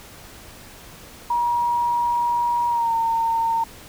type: tone with pitch glide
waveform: sine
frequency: 954 to 913.6 Hz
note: A#5 to A#5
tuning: +40 to -35 cents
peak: -18 dBFS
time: 1.3-3.64 s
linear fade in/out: 5 ms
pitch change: -75 cents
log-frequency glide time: 2.69-2.93 s
effects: pink hiss -43 dBFS RMS until 3.88 s